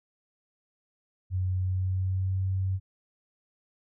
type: tone with pitch glide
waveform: sine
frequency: 92.5 to 94.83 Hz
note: F#2 to F#2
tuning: 0 to +43 cents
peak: -25 dBFS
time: 1.3-2.8 s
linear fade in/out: 50 ms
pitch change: +43 cents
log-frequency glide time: 1.57-2.42 s
effects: none